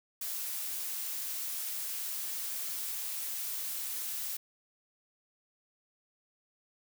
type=noise; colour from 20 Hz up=blue; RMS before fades=-37 dBFS; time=0.21-4.37 s; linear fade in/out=5 ms; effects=none